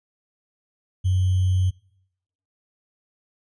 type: tone with sample-and-hold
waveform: sine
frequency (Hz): 92.5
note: F#2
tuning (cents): 0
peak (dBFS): -17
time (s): 1.04-1.71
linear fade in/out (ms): 20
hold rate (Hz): 3150
effects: noise-tail reverb RT60 0.8 s tail -25 dB re dry + resampled to 22050 Hz